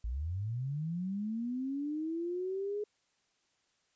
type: linear sweep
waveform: sine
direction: up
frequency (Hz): 51.91 to 421.6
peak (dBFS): -33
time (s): 0.04-2.84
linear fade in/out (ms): 5
effects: white hiss -75 dBFS RMS until 3.95 s + resampled to 16000 Hz